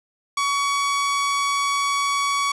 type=tone; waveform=sawtooth; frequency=1127 Hz; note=C#6; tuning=28 cents sharp; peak=-16 dBFS; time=0.37-2.52 s; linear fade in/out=5 ms; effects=resampled to 22050 Hz + 7-bit